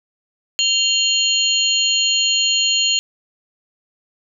sine tone cluster, 2797 / 3112 / 4266 / 6820 Hz, F7 / G7 / C8 / G#8, +2 / -13 / +33 / +45 cents, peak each -20 dBFS, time 0.59-2.99 s, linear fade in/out 0 ms, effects none

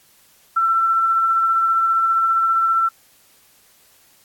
sine tone with tremolo, 1342 Hz, E6, 31 cents sharp, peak -13 dBFS, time 0.56-2.89 s, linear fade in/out 10 ms, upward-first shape sine, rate 15 Hz, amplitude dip 25%, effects white hiss -54 dBFS RMS until 4.24 s + AAC 64 kbps

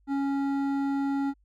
triangle tone with hard clipping, 277.2 Hz, C#4, in tune, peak -27 dBFS, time 0.07-1.34 s, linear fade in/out 50 ms, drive 14 dB, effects added 50 Hz sine -61 dBFS peak until 1.44 s

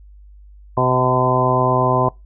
harmonic tone with a mistuned harmonic, 127.3 Hz, C3, 47 cents flat, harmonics 1 / 2 / 3 / 4 / 5 / 6 / 7 / 8, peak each -20 / -25 / -22 / -25 / -21 / -25 / -23 / -19 dBFS, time 0.77-2.09 s, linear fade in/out 5 ms, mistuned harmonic 6, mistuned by -16 cents, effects noise-tail reverb RT60 0.2 s tail -22 dB re dry + added 50 Hz sine -40 dBFS peak until 2.25 s

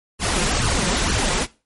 pink noise with flanger, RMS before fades -20 dBFS, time 0.19-1.47 s, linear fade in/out 50 ms, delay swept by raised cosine 0.68 to 5.68 ms, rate 2.2 Hz, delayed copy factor +0.75, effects noise-tail reverb RT60 0.3 s tail -19 dB re dry + MP3 48 kbps

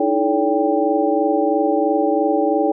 sine tone cluster, 302.9 / 325.9 / 429 / 569 / 789 Hz, D#4 / E4 / A4 / C#5 / G5, -46 / -20 / -44 / +45 / +11 cents, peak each -21 dBFS, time 0-2.72 s, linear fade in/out 5 ms, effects none

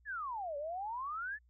sine exponential two-way sweep, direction down then up, 1786 to 559 to 1786 Hz, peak -37 dBFS, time 0.05-1.39 s, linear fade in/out 50 ms, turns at 0.57 s, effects added 60 Hz sine -64 dBFS peak until 1.49 s

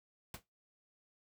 pink noise with exponential decay, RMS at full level -41 dBFS, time 0.34-0.43 s, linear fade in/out 2 ms, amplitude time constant 18 ms, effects noise-tail reverb RT60 0.2 s tail -19 dB re dry

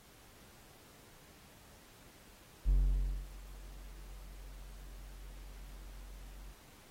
triangle tone with ADSR envelope, 45.95 Hz, F#1, 11 cents flat, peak -22 dBFS, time 2.65-6.55 s, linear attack 38 ms, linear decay 580 ms, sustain -23 dB, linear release 56 ms, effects pink hiss -60 dBFS RMS until 6.9 s + AAC 48 kbps

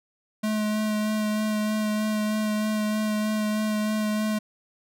square tone with vibrato, 213.7 Hz, G#3, 50 cents sharp, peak -24 dBFS, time 0.43-4.39 s, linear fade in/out 10 ms, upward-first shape sine, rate 3.2 Hz, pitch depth 14 cents each way, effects none

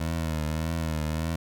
20% pulse tone with vibrato, 79.6 Hz, D#2, 40 cents sharp, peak -22 dBFS, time 0-1.36 s, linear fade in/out 5 ms, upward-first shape triangle, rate 1.7 Hz, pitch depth 74 cents each way, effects none

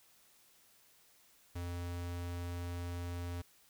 square tone, 87.31 Hz, F2, in tune, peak -39 dBFS, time 1.55-3.42 s, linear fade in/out 10 ms, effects white hiss -66 dBFS RMS until 3.69 s

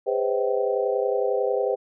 sine tone cluster, 406.2 / 505 / 536 / 639 / 771 Hz, G#4 / B4 / C5 / D#5 / G5, -38 / +39 / +42 / +46 / -29 cents, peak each -26 / -24 / -29 / -31 / -32 dBFS, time 0.06-1.76 s, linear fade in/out 20 ms, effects none

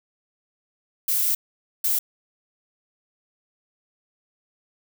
violet noise bursts at uneven times, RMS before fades -22 dBFS, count 2, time 1.08-1.35 / 1.84-1.99 s, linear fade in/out 5 ms, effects none

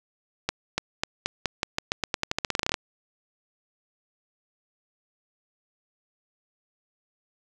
accelerating click train, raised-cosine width 0.2 ms, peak -7 dBFS, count 22, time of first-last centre 0.49-2.742 s, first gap 290 ms, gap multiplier 0.88, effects none

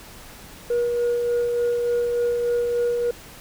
sine tone with tremolo, 478.8 Hz, A#4, 46 cents sharp, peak -16 dBFS, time 0.7-3.11 s, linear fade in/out 5 ms, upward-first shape sine, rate 3.4 Hz, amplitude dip 35%, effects tanh soft clip ceiling -17 dBFS + pink hiss -43 dBFS RMS until 3.4 s

